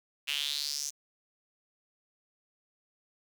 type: tone with high-pass filter sweep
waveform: sawtooth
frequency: 144.4 Hz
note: D3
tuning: 29 cents flat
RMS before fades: -34 dBFS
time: 0.27-0.91 s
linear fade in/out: 20 ms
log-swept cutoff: 2700 to 6400 Hz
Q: 5.1
effects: none